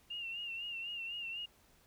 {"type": "tone with vibrato", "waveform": "sine", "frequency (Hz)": 2778, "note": "F7", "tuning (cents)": -10, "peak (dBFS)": -39, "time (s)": [0.1, 1.46], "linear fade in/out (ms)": 10, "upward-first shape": "sine", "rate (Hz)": 4, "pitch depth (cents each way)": 59, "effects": ["pink hiss -67 dBFS RMS until 1.86 s"]}